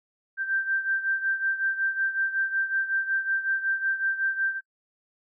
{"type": "beating tone pair", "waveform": "sine", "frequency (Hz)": [1568, 1573.4], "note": ["G6", "G6"], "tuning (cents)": [0, 6], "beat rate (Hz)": 5.4, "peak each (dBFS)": [-25, -30], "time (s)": [0.37, 4.61], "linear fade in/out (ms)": 50, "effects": ["noise-tail reverb RT60 0.1 s tail -25 dB re dry"]}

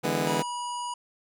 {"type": "chord", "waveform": "15% pulse", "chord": "E dominant seventh", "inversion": "third", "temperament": "just", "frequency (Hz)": [148.33, 164.81, 206, 247.2], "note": ["D3", "E3", "G#3", "B3"], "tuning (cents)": [18, 0, -14, 2], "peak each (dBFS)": -25, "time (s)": [0.03, 0.43], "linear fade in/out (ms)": 20}
{"type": "harmonic tone", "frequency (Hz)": 970, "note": "B5", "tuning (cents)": -31, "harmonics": [1, 3, 5, 7, 9, 10], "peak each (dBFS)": [-31, -41, -47, -44, -48, -49], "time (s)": [0.27, 0.94], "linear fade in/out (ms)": 5}
{"effects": []}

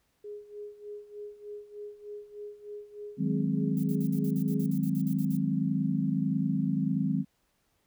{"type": "tone with tremolo", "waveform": "sine", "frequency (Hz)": 415, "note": "G#4", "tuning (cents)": -1, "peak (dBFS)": -37, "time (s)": [0.24, 4.71], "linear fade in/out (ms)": 5, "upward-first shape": "sine", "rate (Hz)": 3.3, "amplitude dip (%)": 80}
{"type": "chord", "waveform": "sine", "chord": "Ab dominant seventh", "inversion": "second", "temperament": "equal with one note detuned", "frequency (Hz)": [155.56, 185, 206.6, 261.6], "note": ["Eb3", "Gb3", "Ab3", "C4"], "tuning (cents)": [0, 0, -9, 0], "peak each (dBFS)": -31, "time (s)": [3.17, 7.25], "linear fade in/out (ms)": 50}
{"type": "noise bursts", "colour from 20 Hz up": "violet", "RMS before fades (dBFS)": -48, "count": 14, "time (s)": [3.77, 5.368], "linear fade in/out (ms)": 0, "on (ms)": 64, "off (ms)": 54}
{"effects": ["pink hiss -73 dBFS RMS until 7.86 s"]}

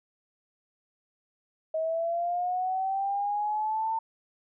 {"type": "linear sweep", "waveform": "sine", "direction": "up", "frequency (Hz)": [633, 902], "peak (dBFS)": -26, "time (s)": [1.74, 3.99], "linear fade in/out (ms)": 5, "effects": []}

